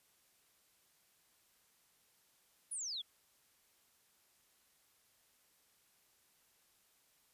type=exponential sweep; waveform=sine; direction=down; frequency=10620 to 3226 Hz; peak=-39 dBFS; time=2.71-3.02 s; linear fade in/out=10 ms; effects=white hiss -72 dBFS RMS until 7.33 s + resampled to 32000 Hz